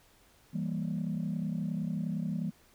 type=chord; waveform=sine; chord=E diminished; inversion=none; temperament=equal; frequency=164.81 / 196 / 233.1 Hz; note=E3 / G3 / Bb3; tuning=0 / 0 / 0 cents; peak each=-33 / -34 / -36 dBFS; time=0.53-2.51 s; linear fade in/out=20 ms; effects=tanh soft clip ceiling -25 dBFS + pink hiss -63 dBFS RMS until 2.74 s